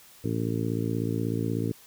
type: harmonic tone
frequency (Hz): 56.4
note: A1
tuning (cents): +44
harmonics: 2 / 3 / 4 / 5 / 6 / 7 / 8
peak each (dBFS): -30 / -33 / -34 / -32 / -36 / -37 / -37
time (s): 0.24-1.72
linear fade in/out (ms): 5
effects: white hiss -53 dBFS RMS until 1.86 s